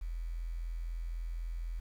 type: tone with quantisation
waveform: sine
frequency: 41.98 Hz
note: E1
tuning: 32 cents sharp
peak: -35 dBFS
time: 0.01-1.8 s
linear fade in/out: 10 ms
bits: 10
effects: none